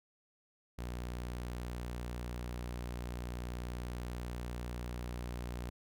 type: tone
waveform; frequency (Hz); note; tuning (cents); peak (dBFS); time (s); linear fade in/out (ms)
sawtooth; 60.4; B1; -38; -35; 0.78-5.7; 10
effects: none